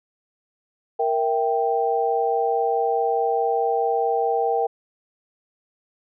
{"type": "chord", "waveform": "sine", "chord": "E diminished", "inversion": "second", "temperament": "equal", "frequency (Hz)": [466.2, 659.3, 784], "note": ["Bb4", "E5", "G5"], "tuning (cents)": [0, 0, 0], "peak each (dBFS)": [-22, -27, -22], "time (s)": [0.99, 4.67], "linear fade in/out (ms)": 10, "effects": []}